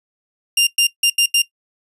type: tone bursts at uneven times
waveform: sawtooth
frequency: 2794 Hz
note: F7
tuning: in tune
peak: -8 dBFS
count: 5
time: 0.57-0.67 / 0.78-0.87 / 1.03-1.1 / 1.18-1.26 / 1.34-1.42 s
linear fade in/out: 5 ms
effects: noise-tail reverb RT60 0.1 s tail -18 dB re dry + resampled to 32000 Hz

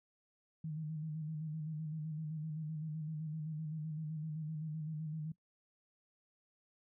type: tone with vibrato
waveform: sine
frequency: 155.56 Hz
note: D#3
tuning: in tune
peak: -38 dBFS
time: 0.64-5.32 s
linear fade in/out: 5 ms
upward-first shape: square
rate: 7.8 Hz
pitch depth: 42 cents each way
effects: noise-tail reverb RT60 0.1 s tail -20 dB re dry

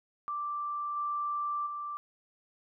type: tone with level steps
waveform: sine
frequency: 1174.7 Hz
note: D6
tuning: in tune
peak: -32 / -30 / -35 dBFS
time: 0.28-1.97 s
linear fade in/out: 0 ms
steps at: 0.96 / 1.66 s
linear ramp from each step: 10 ms
effects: none

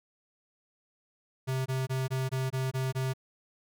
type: tone bursts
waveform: square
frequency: 131.2 Hz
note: C3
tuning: 5 cents sharp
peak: -29 dBFS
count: 8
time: 1.47-3.137 s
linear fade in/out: 20 ms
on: 190 ms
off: 21 ms
effects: none

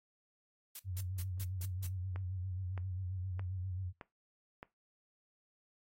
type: noise bursts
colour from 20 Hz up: blue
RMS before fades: -45 dBFS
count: 6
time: 0.75-1.87 s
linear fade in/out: 5 ms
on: 45 ms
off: 170 ms
type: tone with vibrato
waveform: sine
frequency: 92.5 Hz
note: F#2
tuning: in tune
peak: -37 dBFS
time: 0.84-3.93 s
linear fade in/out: 50 ms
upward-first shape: sine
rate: 7.5 Hz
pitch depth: 64 cents each way
type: click train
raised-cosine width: 0.5 ms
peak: -31 dBFS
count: 5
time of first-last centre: 2.16-4.629 s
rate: 1.62 Hz
effects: noise-tail reverb RT60 0.2 s tail -18 dB re dry + AAC 48 kbps

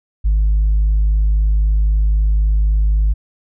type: tone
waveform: sine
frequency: 51.91 Hz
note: G#1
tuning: in tune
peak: -9 dBFS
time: 0.24-3.14 s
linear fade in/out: 20 ms
effects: tanh soft clip ceiling -9 dBFS

